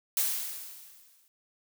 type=noise with exponential decay; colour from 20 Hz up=blue; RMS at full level=-26 dBFS; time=0.17-1.28 s; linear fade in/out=1 ms; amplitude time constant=240 ms; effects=none